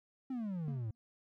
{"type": "exponential sweep", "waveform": "triangle", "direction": "down", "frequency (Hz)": [270, 103.9], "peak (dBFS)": -34, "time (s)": [0.3, 0.91], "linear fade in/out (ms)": 5}
{"type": "tone with exponential decay", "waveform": "triangle", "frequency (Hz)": 232.3, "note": "A#3", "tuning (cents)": -6, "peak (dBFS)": -37, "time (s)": [0.68, 0.95], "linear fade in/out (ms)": 0, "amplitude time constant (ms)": 57}
{"effects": []}